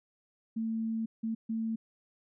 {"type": "tone bursts at uneven times", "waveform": "sine", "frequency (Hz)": 224.1, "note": "A3", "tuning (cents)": 32, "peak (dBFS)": -30, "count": 3, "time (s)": [[0.56, 1.06], [1.23, 1.35], [1.49, 1.76]], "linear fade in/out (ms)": 10, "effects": []}